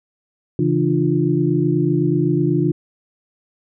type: tone cluster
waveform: sine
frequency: 137.7 / 165.7 / 299.1 / 350.1 Hz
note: C#3 / E3 / D4 / F4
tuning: -11 / +9 / +32 / +4 cents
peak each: -20 dBFS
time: 0.59-2.72 s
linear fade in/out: 2 ms
effects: none